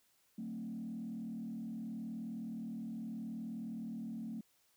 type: tone with frequency modulation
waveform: sine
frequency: 224.4 Hz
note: A3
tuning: 34 cents sharp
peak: -39 dBFS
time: 0.38-4.41 s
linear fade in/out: 5 ms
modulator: 39.2 Hz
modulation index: 0.93
effects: tanh soft clip ceiling -35 dBFS + white hiss -73 dBFS RMS until 4.76 s